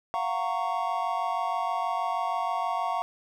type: chord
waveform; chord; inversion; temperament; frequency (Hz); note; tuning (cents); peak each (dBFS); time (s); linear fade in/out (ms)
triangle; Gb major seventh; third; just; 693.7 / 740 / 925 / 1110; F5 / Gb5 / Bb5 / Db6; -12 / 0 / -14 / +2; -30; 0.14-3.02; 0
effects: none